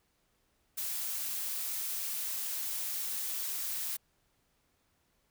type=noise; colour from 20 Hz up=blue; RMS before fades=-36 dBFS; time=0.77-3.97 s; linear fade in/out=10 ms; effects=pink hiss -74 dBFS RMS until 5.3 s